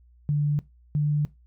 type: tone pair in turn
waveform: sine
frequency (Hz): 146.83 / 148.11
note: D3 / D3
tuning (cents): 0 / +15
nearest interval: unison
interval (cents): 15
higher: second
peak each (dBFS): -20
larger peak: neither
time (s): 0.29-0.59 / 0.95-1.25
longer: neither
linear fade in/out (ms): 0
effects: noise-tail reverb RT60 0.2 s tail -19 dB re dry + added 60 Hz sine -53 dBFS peak until 1.46 s